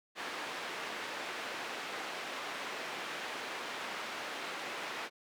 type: band-pass noise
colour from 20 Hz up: white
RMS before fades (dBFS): -41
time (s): 0.15-5.1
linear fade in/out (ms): 50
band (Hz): 300 to 2400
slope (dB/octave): 12
effects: none